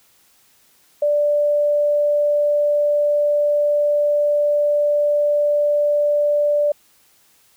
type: tone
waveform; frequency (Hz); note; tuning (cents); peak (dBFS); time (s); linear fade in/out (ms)
sine; 587.3; D5; 0; -14; 1.02-6.72; 5
effects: white hiss -56 dBFS RMS until 7.56 s